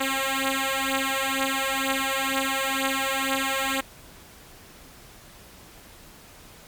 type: beating tone pair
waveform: 5% pulse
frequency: 267.9 / 270 Hz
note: C4 / C#4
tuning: +41 / -45 cents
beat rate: 2.1 Hz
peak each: -15 dBFS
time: 0-3.81 s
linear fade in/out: 10 ms
effects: pink hiss -48 dBFS RMS until 6.67 s + MP3 96 kbps